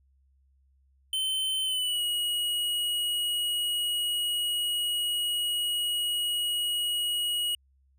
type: tone with pitch glide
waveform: square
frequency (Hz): 3075 to 2902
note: G7 to F#7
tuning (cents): -34 to -34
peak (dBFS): -27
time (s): 1.13-7.55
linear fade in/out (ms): 2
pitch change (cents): -100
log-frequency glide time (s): 1.64-2.02
effects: added 67 Hz sine -62 dBFS peak until 7.98 s